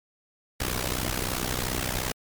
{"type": "noise with amplitude modulation", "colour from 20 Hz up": "pink", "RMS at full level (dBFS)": -25, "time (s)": [0.6, 2.12], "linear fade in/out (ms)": 5, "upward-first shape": "sine", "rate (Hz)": 62.9, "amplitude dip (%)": 90, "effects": ["MP3 96 kbps"]}